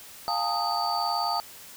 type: tone cluster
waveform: sine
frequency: 703 / 821 / 900 / 1244 / 4571 Hz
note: F5 / G#5 / A5 / D#6 / D8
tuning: +11 / -20 / +39 / -1 / -48 cents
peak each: -31 dBFS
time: 0.28-1.4 s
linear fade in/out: 0 ms
effects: white hiss -46 dBFS RMS until 1.76 s